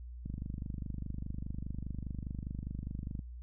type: click train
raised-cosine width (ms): 5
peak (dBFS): -27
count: 74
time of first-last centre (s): 0.26-3.192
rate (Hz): 24.9
effects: added 60 Hz sine -43 dBFS peak until 3.42 s